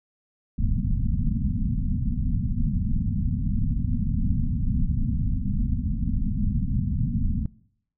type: low-pass noise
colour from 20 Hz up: pink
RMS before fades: -24 dBFS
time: 0.58-7.46 s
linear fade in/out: 5 ms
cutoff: 250 Hz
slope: 96 dB/octave
effects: noise-tail reverb RT60 0.7 s tail -22 dB re dry